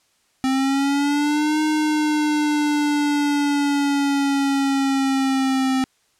square linear two-way sweep, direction up then down, 261.6 to 308.2 to 261.6 Hz, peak -18 dBFS, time 0.44-5.84 s, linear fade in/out 0 ms, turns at 1.61 s, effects white hiss -63 dBFS RMS until 6.19 s + low-pass 9000 Hz 12 dB/octave

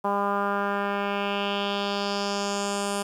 10% pulse tone with low-pass filter sweep, 201.1 Hz, G3, 44 cents sharp, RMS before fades -27 dBFS, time 0.04-3.03 s, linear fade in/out 10 ms, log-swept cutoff 1000 to 9800 Hz, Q 2.6, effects 9-bit

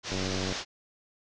white low-pass noise, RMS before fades -36 dBFS, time 0.03-0.65 s, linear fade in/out 50 ms, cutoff 6200 Hz, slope 48 dB/octave
click train, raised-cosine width 2 ms, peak -21 dBFS, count 39, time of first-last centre 0.12-0.524 s, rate 94 Hz
effects none

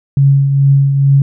sine tone with tremolo, 138.59 Hz, C#3, in tune, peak -4 dBFS, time 0.17-1.22 s, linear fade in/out 2 ms, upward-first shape triangle, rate 2.3 Hz, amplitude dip 50%, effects none

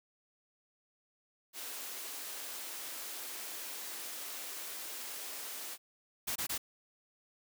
white high-pass noise, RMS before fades -43 dBFS, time 1.53-5.78 s, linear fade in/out 50 ms, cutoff 270 Hz, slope 24 dB/octave
white noise bursts, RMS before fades -36 dBFS, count 3, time 6.27-6.58 s, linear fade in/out 10 ms, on 88 ms, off 23 ms
effects none

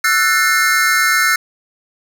square chord, F# half-diminished seventh, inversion third, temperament just, 1332 / 1480 / 1776 / 2131 Hz, E6 / F#6 / A6 / C7, +18 / 0 / +16 / +31 cents, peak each -18 dBFS, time 0.04-1.36 s, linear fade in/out 5 ms, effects none

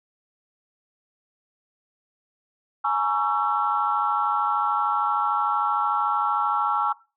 sine chord, A# half-diminished seventh, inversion third, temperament just, 839.1 / 932.3 / 1118.8 / 1342.6 Hz, G#5 / A#5 / C#6 / E6, +18 / 0 / +16 / +31 cents, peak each -25 / -29 / -26 / -24 dBFS, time 2.84-6.93 s, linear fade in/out 10 ms, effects noise-tail reverb RT60 0.3 s tail -20 dB re dry + tanh soft clip ceiling -10 dBFS

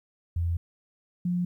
sine tone pair in turn, 85 / 177.32 Hz, F2 / F3, -46 / +27 cents, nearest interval octave + minor second, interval 1273 cents, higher second, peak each -24 dBFS, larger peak neither, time 0.36-0.57 / 1.25-1.45 s, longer first, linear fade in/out 5 ms, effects 11-bit

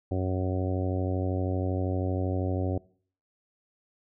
harmonic tone, 92.7 Hz, F#2, 4 cents sharp, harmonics 1 / 2 / 3 / 4 / 5 / 6 / 7 / 8, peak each -28 / -37 / -33 / -35 / -39 / -37 / -42 / -41 dBFS, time 0.11-2.78 s, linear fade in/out 5 ms, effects noise-tail reverb RT60 0.5 s tail -22 dB re dry

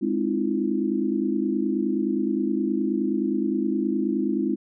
sine chord, F minor seventh, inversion first, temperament equal with one note detuned, 207.7 / 261.6 / 311.1 / 340.7 Hz, Ab3 / C4 / Eb4 / F4, 0 / 0 / 0 / -43 cents, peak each -27 dBFS, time 0.01-4.56 s, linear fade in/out 20 ms, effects none

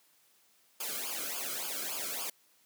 white noise with flanger, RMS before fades -37 dBFS, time 0.8-2.3 s, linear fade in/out 5 ms, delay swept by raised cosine 0.51 to 1.13 ms, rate 3.5 Hz, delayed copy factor -1, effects white hiss -67 dBFS RMS until 2.65 s + high-pass 150 Hz 12 dB/octave

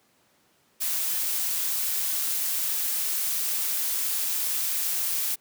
blue noise with amplitude modulation, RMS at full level -26 dBFS, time 0.8-5.36 s, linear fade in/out 20 ms, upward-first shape sine, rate 166 Hz, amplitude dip 25%, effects pink hiss -64 dBFS RMS until 5.4 s + high-pass 150 Hz 12 dB/octave

